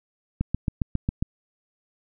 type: click train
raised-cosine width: 5 ms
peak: -11 dBFS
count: 7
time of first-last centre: 0.41-1.225 s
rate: 7.36 Hz
effects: none